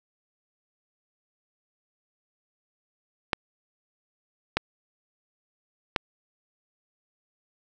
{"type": "clicks", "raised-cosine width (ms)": 0.3, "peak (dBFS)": -6, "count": 3, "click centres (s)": [3.332, 4.57, 5.962], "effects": []}